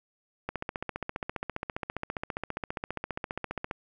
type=click train; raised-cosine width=0.5 ms; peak=-17 dBFS; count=49; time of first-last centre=0.49-3.711 s; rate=14.9 Hz; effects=none